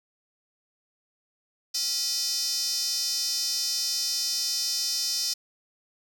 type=tone with high-pass filter; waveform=square; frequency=277.2 Hz; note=C#4; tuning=in tune; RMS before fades=-28 dBFS; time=1.74-5.34 s; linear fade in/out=10 ms; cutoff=5100 Hz; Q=6.1; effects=none